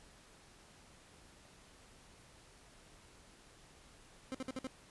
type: tone bursts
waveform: 30% pulse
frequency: 261.6 Hz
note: C4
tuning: in tune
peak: -36 dBFS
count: 5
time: 4.32-4.67 s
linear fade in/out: 0 ms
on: 26 ms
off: 55 ms
effects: pink hiss -61 dBFS RMS until 4.9 s + resampled to 24000 Hz